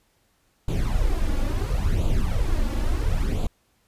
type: noise with flanger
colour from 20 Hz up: brown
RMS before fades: -22 dBFS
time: 0.68-3.47 s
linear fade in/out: 5 ms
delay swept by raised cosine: 0.27 to 3.57 ms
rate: 0.73 Hz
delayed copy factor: +0.7
effects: pink hiss -66 dBFS RMS until 3.87 s + resampled to 32000 Hz